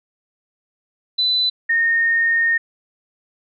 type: tone pair in turn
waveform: sine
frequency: 4000 / 1840.4 Hz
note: B7 / A#6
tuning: +21 / -23 cents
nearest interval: octave + minor second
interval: 1344 cents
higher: first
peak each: -15 / -14 dBFS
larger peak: second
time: 1.18-1.5 / 1.69-2.58 s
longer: second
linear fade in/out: 10 ms
effects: none